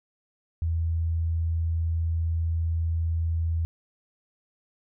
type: tone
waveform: sine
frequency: 82.41 Hz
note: E2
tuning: in tune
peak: -23 dBFS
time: 0.62-3.65 s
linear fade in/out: 0 ms
effects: none